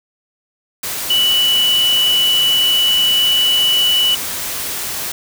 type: tone in noise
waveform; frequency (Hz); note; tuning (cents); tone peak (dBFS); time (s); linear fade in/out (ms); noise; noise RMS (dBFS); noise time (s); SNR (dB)
sine; 2960; F#7; 0; -11; 1.1-4.15; 5; white; -23; 0.83-5.12; +9
effects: none